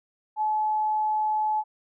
sine tone, 858 Hz, A5, 44 cents flat, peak -22 dBFS, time 0.36-1.64 s, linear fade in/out 50 ms, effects none

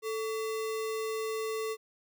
sine tone with sample-and-hold, 440 Hz, A4, in tune, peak -31 dBFS, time 0.02-1.77 s, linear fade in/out 50 ms, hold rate 1575 Hz, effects none

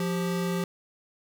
square tone pair together, 175.63 / 392 Hz, F3 / G4, +10 / 0 cents, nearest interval octave + major second, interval 1390 cents, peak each -28 / -33 dBFS, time 0-0.64 s, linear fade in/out 2 ms, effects none

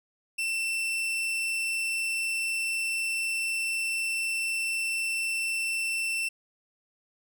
40% pulse tone, 2684 Hz, E7, 31 cents sharp, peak -26 dBFS, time 0.38-6.29 s, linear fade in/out 10 ms, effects none

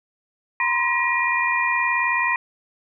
sine tone cluster, 954 / 1033 / 1908 / 2416 Hz, A#5 / C6 / A#6 / D7, +40 / -22 / +40 / +48 cents, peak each -27 / -24 / -22 / -24 dBFS, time 0.6-2.36 s, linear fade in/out 2 ms, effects none

